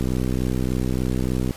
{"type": "click train", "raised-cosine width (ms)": 3, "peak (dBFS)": -11, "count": 96, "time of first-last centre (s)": [0.01, 1.508], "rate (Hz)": 63.4, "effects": ["pink hiss -41 dBFS RMS until 1.56 s", "resampled to 32000 Hz"]}